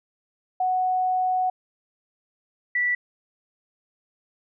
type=tone pair in turn; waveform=sine; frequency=740 / 1961.4 Hz; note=F#5 / B6; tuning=0 / -12 cents; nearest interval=octave + perfect fourth; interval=1688 cents; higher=second; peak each=-20 dBFS; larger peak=neither; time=0.6-1.5 / 2.75-2.95 s; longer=first; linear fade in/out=5 ms; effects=none